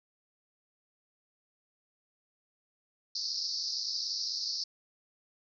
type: band-pass noise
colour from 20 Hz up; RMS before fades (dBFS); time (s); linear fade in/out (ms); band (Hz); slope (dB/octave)
white; -35; 3.15-4.64; 5; 4300 to 5500; 96
effects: none